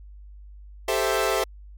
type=chord; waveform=sawtooth; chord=A minor seventh; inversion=third; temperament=equal; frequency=392 / 440 / 523.3 / 659.3 Hz; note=G4 / A4 / C5 / E5; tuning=0 / 0 / 0 / 0 cents; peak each=-23 dBFS; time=0.88-1.44 s; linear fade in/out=5 ms; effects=added 50 Hz sine -41 dBFS peak until 1.77 s + MP3 96 kbps